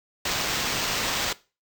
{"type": "noise with sample-and-hold", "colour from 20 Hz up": "white", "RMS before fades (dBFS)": -27, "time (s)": [0.25, 1.33], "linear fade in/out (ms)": 5, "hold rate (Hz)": 11025, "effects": ["noise-tail reverb RT60 0.3 s tail -19 dB re dry"]}